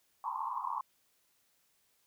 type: band-pass noise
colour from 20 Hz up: white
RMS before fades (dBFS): -37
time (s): 0.24-0.81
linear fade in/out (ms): 2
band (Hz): 870 to 1100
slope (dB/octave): 96
effects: white hiss -73 dBFS RMS until 2.06 s